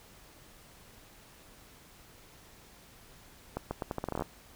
accelerating click train, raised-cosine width 1 ms, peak -19 dBFS, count 13, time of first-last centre 3.57-4.222 s, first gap 140 ms, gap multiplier 0.8, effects pink hiss -56 dBFS RMS until 4.55 s

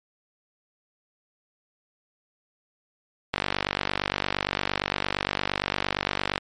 click train, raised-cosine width 0.3 ms, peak -7 dBFS, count 149, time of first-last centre 3.34-6.379 s, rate 48.7 Hz, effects MP3 48 kbps

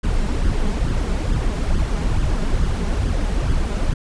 brown noise with flanger, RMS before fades -19 dBFS, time 0.03-3.94 s, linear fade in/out 10 ms, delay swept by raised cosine 0.6 to 4.9 ms, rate 2.3 Hz, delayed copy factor +0.55, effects resampled to 22050 Hz

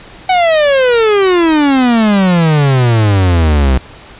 45% pulse exponential sweep, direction down, 755 to 63 Hz, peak -7 dBFS, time 0.29-3.78 s, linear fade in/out 5 ms, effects pink hiss -35 dBFS RMS until 4.19 s + resampled to 8000 Hz

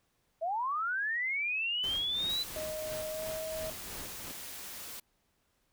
sine linear sweep, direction up, 622.3 to 4038 Hz, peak -30 dBFS, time 0.41-2.44 s, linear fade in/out 20 ms
pink noise with tremolo, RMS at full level -44 dBFS, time 1.83-4.32 s, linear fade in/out 10 ms, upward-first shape sine, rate 2.9 Hz, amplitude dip 70%
white noise, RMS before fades -44 dBFS, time 2.29-5 s, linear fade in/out 5 ms
sine tone with pitch glide, 622.3 to 634.6 Hz, D#5 to D#5, 0 to +34 cents, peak -36 dBFS, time 2.56-3.7 s, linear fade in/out 2 ms, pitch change +34 cents, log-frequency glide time 3.1-3.26 s
effects pink hiss -75 dBFS RMS until 5.72 s

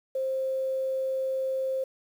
sine tone with quantisation, 528 Hz, C5, 16 cents sharp, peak -26 dBFS, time 0.15-1.84 s, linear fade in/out 5 ms, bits 9, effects none

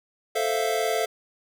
square chord, F major seventh, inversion first, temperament equal, 440 / 523.3 / 659.3 / 698.5 Hz, A4 / C5 / E5 / F5, 0 / 0 / 0 / 0 cents, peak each -28 / -32 / -29 / -29 dBFS, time 0.35-1.06 s, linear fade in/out 10 ms, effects none

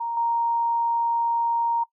sine tone with level steps, 932.3 Hz, A#5, in tune, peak -25 / -20 dBFS, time 0-1.84 s, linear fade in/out 10 ms, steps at 0.17 s, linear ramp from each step 2 ms, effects noise-tail reverb RT60 0.1 s tail -20 dB re dry

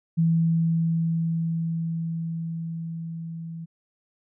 sine tone with level ramp, 164.81 Hz, E3, in tune, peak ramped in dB -17 to -33 dBFS, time 0.17-3.66 s, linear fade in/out 20 ms, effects none

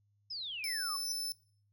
sine exponential sweep, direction down, 5300 to 1078 Hz, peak -38 dBFS, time 0.3-0.97 s, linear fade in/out 10 ms
sawtooth tone, 5274 Hz, E8, in tune, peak -33 dBFS, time 0.64-1.32 s, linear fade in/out 0 ms
sine tone with exponential growth, 5920 Hz, F#8, in tune, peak -33 dBFS, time 0.99-1.12 s, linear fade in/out 1 ms, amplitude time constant 27 ms
effects noise-tail reverb RT60 0.5 s tail -21 dB re dry + added 102 Hz sine -70 dBFS peak until 1.72 s

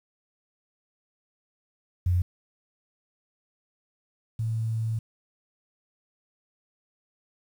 sine tone pair in turn, 89.1 / 112.26 Hz, F2 / A2, +35 / +35 cents, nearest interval major third, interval 400 cents, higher second, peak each -20 / -25 dBFS, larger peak first, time 2.06-2.22 / 4.39-4.99 s, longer second, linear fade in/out 5 ms, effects 9-bit

